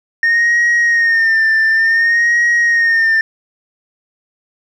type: tone with vibrato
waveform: sine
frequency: 1835 Hz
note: A#6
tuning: 28 cents flat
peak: -7 dBFS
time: 0.23-3.21 s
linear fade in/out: 2 ms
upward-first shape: sine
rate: 0.56 Hz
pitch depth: 54 cents each way
effects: tanh soft clip ceiling -8 dBFS + 8-bit